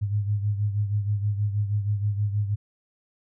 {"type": "beating tone pair", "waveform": "sine", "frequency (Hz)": [102.3, 108.6], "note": ["G#2", "A2"], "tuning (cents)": [-26, -22], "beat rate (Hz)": 6.3, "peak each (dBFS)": [-23, -30], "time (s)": [0.01, 2.56], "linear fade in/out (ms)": 20, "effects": []}